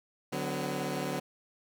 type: chord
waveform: 15% pulse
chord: B minor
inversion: first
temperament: equal with one note detuned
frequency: 146.83 / 185 / 252.7 Hz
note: D3 / F#3 / B3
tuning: 0 / 0 / +40 cents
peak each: -30 dBFS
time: 0.32-1.2 s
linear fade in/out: 10 ms
effects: none